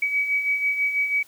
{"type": "beating tone pair", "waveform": "sine", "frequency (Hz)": [2269, 2275.1], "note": ["C#7", "C#7"], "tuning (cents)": [40, 44], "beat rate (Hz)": 6.1, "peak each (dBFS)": [-29, -21], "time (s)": [0.02, 1.23], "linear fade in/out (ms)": 5, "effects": ["white hiss -53 dBFS RMS until 1.27 s"]}